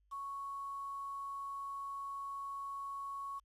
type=tone with quantisation; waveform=sine; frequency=1108.7 Hz; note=C#6; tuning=in tune; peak=-40 dBFS; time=0.11-3.4 s; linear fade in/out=20 ms; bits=10; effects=added 50 Hz sine -70 dBFS peak until 3.44 s + low-pass 11000 Hz 12 dB/octave